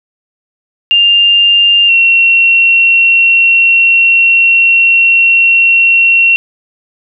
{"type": "tone pair in turn", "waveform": "sine", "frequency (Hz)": [2800, 2728], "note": ["F7", "F7"], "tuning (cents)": [4, -41], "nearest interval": "unison", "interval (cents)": 45, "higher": "first", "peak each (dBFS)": -4, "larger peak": "neither", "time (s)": [[0.91, 1.89], [1.89, 6.36]], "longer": "second", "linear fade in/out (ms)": 0, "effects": []}